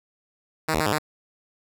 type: tone with pitch steps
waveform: 5% pulse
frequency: 158.1 / 77.9 / 155.3 / 103.5 / 152.9 Hz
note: D#3 / D#2 / D#3 / G#2 / D#3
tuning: +28 / +3 / -3 / -5 / -30 cents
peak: -10 dBFS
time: 0.68-0.985 s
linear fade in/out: 10 ms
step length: 61 ms
effects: none